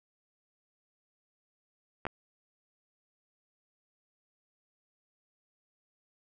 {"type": "clicks", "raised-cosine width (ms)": 0.5, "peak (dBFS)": [-21, -18], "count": 2, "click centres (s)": [2.053, 2.067], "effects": []}